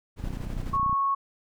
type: noise with tremolo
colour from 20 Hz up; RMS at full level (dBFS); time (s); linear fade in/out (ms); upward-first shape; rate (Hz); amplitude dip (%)
brown; -33; 0.16-0.79; 50; square; 12; 35
type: click train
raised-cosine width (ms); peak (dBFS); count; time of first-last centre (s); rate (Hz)
5; -23; 22; 0.24-0.929; 30.5
type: tone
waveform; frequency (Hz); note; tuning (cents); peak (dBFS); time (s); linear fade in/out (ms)
sine; 1102; C#6; -11; -22; 0.73-1.15; 10
effects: none